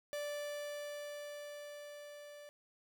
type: tone with level ramp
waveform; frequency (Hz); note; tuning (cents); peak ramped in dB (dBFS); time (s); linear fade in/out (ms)
45% pulse; 585; D5; -7; -38 to -51; 0.13-2.49; 0
effects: none